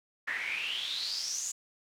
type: noise with band-pass filter sweep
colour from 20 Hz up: pink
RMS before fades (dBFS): -35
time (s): 0.27-1.52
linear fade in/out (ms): 10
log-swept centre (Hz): 1800 to 7200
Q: 9.1
effects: none